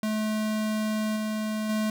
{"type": "tone with level steps", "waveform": "square", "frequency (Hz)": 215.6, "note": "A3", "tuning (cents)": -35, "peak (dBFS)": [-26, -28, -25], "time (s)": [0.03, 1.9], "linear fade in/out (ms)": 2, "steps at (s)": [1.16, 1.69], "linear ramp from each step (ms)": 5, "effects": []}